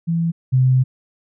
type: tone pair in turn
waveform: sine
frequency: 167 / 129.15 Hz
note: E3 / C3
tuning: +23 / -22 cents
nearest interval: major third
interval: 445 cents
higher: first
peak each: -16 / -11 dBFS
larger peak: second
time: 0.07-0.32 / 0.52-0.84 s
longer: second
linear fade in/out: 20 ms
effects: none